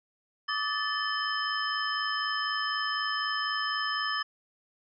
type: tone cluster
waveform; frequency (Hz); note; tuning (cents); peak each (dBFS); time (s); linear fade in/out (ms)
sine; 1152 / 1256 / 1749 / 3070 / 5160; D6 / D#6 / A6 / G7 / E8; -34 / +16 / -11 / -37 / -38; -34 / -36 / -32 / -36 / -36; 0.48-4.23; 10
effects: none